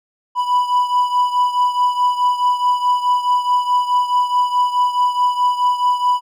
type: beating tone pair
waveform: triangle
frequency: 987 / 991.7 Hz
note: B5 / B5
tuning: -1 / +7 cents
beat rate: 4.7 Hz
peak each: -13 / -18 dBFS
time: 0.35-6.21 s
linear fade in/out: 50 ms
effects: none